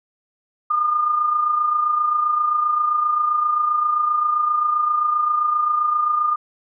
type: tone with amplitude modulation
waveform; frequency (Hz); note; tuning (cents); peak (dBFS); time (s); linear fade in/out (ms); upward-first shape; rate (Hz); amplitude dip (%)
sine; 1214; D#6; -43; -14; 0.7-6.36; 10; sine; 27.6; 50
effects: none